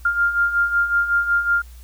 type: beating tone pair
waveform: sine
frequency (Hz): 1396.9 / 1402.3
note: F6 / F6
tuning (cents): 0 / +7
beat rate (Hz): 5.4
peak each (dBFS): -23 / -17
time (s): 0.05-1.62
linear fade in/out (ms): 5
effects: added 60 Hz sine -38 dBFS peak until 1.83 s + white hiss -52 dBFS RMS until 1.83 s